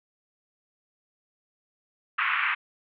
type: band-pass noise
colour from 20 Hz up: pink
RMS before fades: -26 dBFS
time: 2.18-2.55 s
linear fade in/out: 10 ms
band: 1100 to 2700 Hz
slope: 48 dB/octave
effects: none